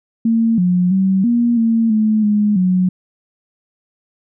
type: tone with pitch steps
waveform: sine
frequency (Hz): 227.4 / 179.5 / 191 / 237.3 / 227.4 / 216.1 / 208.7 / 183.4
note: A#3 / F3 / G3 / A#3 / A#3 / A3 / G#3 / F#3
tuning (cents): -43 / +48 / -45 / +31 / -43 / -31 / +9 / -15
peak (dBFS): -11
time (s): 0.25-2.89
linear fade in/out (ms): 5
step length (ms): 330
effects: none